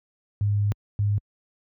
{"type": "tone pair in turn", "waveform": "sine", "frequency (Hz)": [102.6, 102.6], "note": ["G#2", "G#2"], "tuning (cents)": [-21, -21], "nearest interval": "unison", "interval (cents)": 0, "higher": "neither", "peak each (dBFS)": -19, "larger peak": "neither", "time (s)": [[0.41, 0.72], [0.99, 1.18]], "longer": "first", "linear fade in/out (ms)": 0, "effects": ["high-pass 60 Hz 12 dB/octave"]}